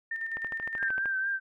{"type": "tone with tremolo", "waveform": "sine", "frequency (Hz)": 1810, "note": "A6", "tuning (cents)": 48, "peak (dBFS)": -30, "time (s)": [0.11, 0.89], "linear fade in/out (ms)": 5, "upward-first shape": "square", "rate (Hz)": 9.7, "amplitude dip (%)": 45}
{"type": "click train", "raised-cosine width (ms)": 0.5, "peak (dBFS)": -24, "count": 10, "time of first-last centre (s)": [0.37, 1.057], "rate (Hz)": 13.1}
{"type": "tone with vibrato", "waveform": "sine", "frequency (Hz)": 1568, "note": "G6", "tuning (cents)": 0, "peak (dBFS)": -27, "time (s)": [0.77, 1.4], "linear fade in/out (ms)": 50, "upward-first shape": "triangle", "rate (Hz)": 4.3, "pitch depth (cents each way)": 45}
{"effects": []}